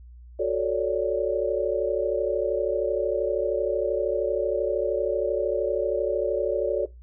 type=chord; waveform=sine; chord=D major seventh; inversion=first; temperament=equal; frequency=370 / 440 / 554.4 / 587.3 Hz; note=F#4 / A4 / C#5 / D5; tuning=0 / 0 / 0 / 0 cents; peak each=-28 / -27 / -27 / -28 dBFS; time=0.39-6.86 s; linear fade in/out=10 ms; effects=noise-tail reverb RT60 0.2 s tail -20 dB re dry + added 60 Hz sine -43 dBFS peak until 7.02 s